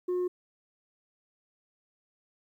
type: tone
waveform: sine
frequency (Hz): 360.3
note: F#4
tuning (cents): -46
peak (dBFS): -24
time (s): 0.08-0.28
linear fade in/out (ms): 10
effects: tanh soft clip ceiling -26 dBFS + 11-bit